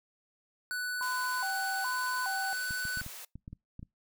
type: tone with pitch glide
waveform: square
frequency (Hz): 1487 to 1496.5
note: F#6 to F#6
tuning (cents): +8 to +19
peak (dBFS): -33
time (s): 0.71-3.01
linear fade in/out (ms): 0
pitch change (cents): +11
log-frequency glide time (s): 1.1-2.74
type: tone with vibrato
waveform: sine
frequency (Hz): 887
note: A5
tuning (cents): +14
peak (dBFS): -34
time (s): 1.01-2.53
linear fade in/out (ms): 0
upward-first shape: square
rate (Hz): 1.2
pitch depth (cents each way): 230
type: high-pass noise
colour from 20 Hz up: white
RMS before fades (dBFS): -45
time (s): 1.02-3.25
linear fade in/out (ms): 5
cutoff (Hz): 450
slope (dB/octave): 24
type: clicks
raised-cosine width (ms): 5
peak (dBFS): -31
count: 10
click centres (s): 2.708 / 2.853 / 2.973 / 3.015 / 3.064 / 3.356 / 3.479 / 3.53 / 3.794 / 3.829
effects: noise-tail reverb RT60 0.2 s tail -25 dB re dry